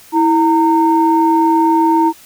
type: tone pair together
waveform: sine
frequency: 326.5 / 918 Hz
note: E4 / A#5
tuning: -17 / -27 cents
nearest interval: octave + tritone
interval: 1790 cents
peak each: -11 dBFS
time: 0.12-2.13 s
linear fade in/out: 50 ms
effects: tanh soft clip ceiling -1 dBFS + white hiss -42 dBFS RMS until 2.25 s